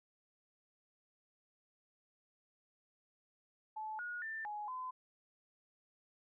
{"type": "tone with pitch steps", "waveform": "sine", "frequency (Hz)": [866, 1446, 1782, 837, 1020], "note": ["A5", "F#6", "A6", "G#5", "C6"], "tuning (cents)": [-28, -40, 22, 13, -44], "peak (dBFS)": -40, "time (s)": [3.76, 4.91], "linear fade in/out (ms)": 10, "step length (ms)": 230, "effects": []}